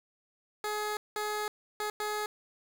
15% pulse tone bursts at uneven times, 421.8 Hz, G#4, 27 cents sharp, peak -25 dBFS, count 4, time 0.64-0.97 / 1.16-1.48 / 1.8-1.9 / 2-2.26 s, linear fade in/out 2 ms, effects 9-bit

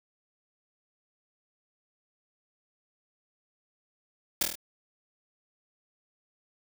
white noise with echo, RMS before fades -24 dBFS, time 4.41-4.43 s, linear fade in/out 5 ms, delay 25 ms, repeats 5, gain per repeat -3 dB, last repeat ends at 4.555 s, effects none

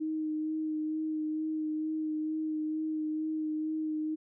sine tone with vibrato, 311.1 Hz, D#4, in tune, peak -30 dBFS, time 0-4.16 s, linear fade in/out 20 ms, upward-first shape sine, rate 2.2 Hz, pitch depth 16 cents each way, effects none

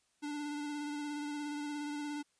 square tone with vibrato, 293.7 Hz, D4, in tune, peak -38 dBFS, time 0.22-2.23 s, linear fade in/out 20 ms, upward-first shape sine, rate 17 Hz, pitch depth 23 cents each way, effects white hiss -75 dBFS RMS until 2.39 s + resampled to 22050 Hz

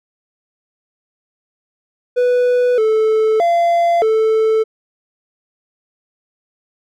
triangle tone with pitch steps, 493.7 / 437.3 / 685 / 440.3 Hz, B4 / A4 / F5 / A4, -1 / -11 / -34 / +1 cents, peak -9 dBFS, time 2.16-4.64 s, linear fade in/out 20 ms, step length 620 ms, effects none

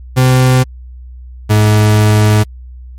40% pulse tone pair in turn, 128.4 / 106.24 Hz, C3 / G#2, -32 / +40 cents, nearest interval minor third, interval 328 cents, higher first, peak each -5 dBFS, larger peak neither, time 0.16-0.64 / 1.49-2.44 s, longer second, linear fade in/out 20 ms, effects added 62 Hz sine -28 dBFS peak until 2.98 s + MP3 64 kbps

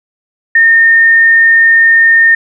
sine tone, 1825 Hz, A#6, 37 cents flat, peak -3 dBFS, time 0.55-2.35 s, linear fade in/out 5 ms, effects none

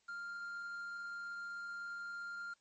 triangle tone with quantisation, 1396.9 Hz, F6, in tune, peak -40 dBFS, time 0.08-2.54 s, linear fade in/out 10 ms, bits 10, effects white hiss -75 dBFS RMS until 2.6 s + MP3 32 kbps

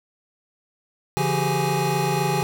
square tone cluster, 142.9 / 170.6 / 381.8 / 405.6 / 830 Hz, D3 / F3 / G4 / G#4 / G#5, -47 / -40 / -46 / -41 / -1 cents, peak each -26 / -28 / -29 / -30 / -26 dBFS, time 1.17-2.43 s, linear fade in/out 0 ms, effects none

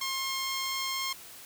10% pulse tone, 1069 Hz, C6, 37 cents sharp, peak -22 dBFS, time 0.01-1.13 s, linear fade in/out 5 ms, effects white hiss -48 dBFS RMS until 1.45 s

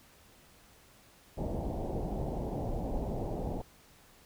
pink low-pass noise, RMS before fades -35 dBFS, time 1.37-3.62 s, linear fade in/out 10 ms, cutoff 830 Hz, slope 48 dB/octave, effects pink hiss -60 dBFS RMS until 4.25 s

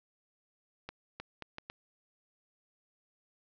accelerating click train, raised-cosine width 0.3 ms, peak -25 dBFS, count 5, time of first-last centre 0.89-1.7 s, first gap 310 ms, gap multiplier 0.72, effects resampled to 16000 Hz + 11-bit

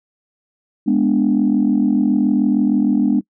sine chord, G# diminished, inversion none, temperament equal, 207.7 / 246.9 / 293.7 Hz, G#3 / B3 / D4, 0 / 0 / 0 cents, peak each -16 dBFS, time 0.86-3.21 s, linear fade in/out 20 ms, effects noise-tail reverb RT60 0.1 s tail -24 dB re dry + tanh soft clip ceiling -6 dBFS

